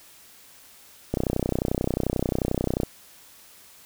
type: click train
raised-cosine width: 2 ms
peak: -10 dBFS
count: 54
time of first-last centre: 1.14-2.833 s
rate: 31.3 Hz
effects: white hiss -51 dBFS RMS until 3.85 s